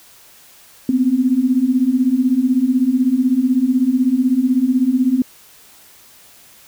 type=beating tone pair; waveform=sine; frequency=244.9 / 260.9 Hz; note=B3 / C4; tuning=-14 / -5 cents; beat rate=16 Hz; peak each=-17 / -14 dBFS; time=0.89-5.22 s; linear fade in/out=2 ms; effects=white hiss -46 dBFS RMS until 6.67 s